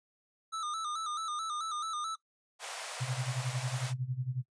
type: tone with vibrato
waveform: square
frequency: 1263 Hz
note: D#6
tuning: 26 cents sharp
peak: -35 dBFS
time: 0.52-2.16 s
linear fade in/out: 20 ms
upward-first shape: square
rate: 4.6 Hz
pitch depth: 67 cents each way
type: high-pass noise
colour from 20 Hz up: pink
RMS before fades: -41 dBFS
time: 2.59-3.94 s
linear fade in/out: 50 ms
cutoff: 520 Hz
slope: 48 dB/octave
type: tone with tremolo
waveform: sine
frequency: 127.7 Hz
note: C3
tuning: 42 cents flat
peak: -29 dBFS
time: 3-4.43 s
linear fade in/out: 20 ms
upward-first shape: sine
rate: 11 Hz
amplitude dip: 85%
effects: noise-tail reverb RT60 0.1 s tail -19 dB re dry + resampled to 22050 Hz